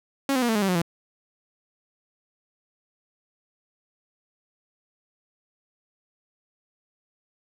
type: tone with pitch steps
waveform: sawtooth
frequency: 274.5 / 256.1 / 239 / 223 / 208 / 194.1 / 181.1 / 168.97 Hz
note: C#4 / C4 / A#3 / A3 / G#3 / G3 / F#3 / E3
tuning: -17 / -37 / +43 / +23 / +3 / -17 / -37 / +43 cents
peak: -17 dBFS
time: 0.29-0.818 s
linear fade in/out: 2 ms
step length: 66 ms
effects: none